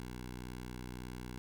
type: tone with notch filter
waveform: 10% pulse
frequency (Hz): 61.8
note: B1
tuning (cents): +2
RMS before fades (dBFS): -45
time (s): 0-1.38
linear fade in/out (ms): 0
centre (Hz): 600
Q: 1.7
effects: none